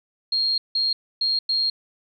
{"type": "tone bursts at uneven times", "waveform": "sine", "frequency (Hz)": 4238, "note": "C8", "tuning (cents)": 21, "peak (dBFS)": -19, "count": 4, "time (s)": [[0.32, 0.58], [0.75, 0.93], [1.21, 1.39], [1.49, 1.7]], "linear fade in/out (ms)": 5, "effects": []}